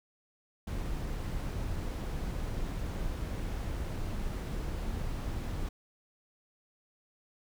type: noise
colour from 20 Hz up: brown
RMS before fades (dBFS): -35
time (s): 0.67-5.69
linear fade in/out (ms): 5
effects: none